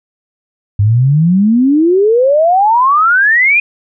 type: exponential sweep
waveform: sine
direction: up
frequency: 98 to 2489 Hz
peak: -6 dBFS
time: 0.79-3.6 s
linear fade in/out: 5 ms
effects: none